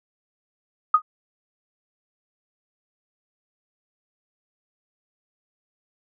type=tone with exponential decay; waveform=sine; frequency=1244.5 Hz; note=D#6; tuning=in tune; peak=-8 dBFS; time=0.94-1.02 s; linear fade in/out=5 ms; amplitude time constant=17 ms; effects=none